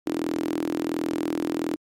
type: tone with high-pass filter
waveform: sawtooth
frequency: 41.41 Hz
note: E1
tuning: 9 cents sharp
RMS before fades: -27 dBFS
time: 0.06-1.76 s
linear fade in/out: 0 ms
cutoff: 310 Hz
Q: 8.2
effects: MP3 64 kbps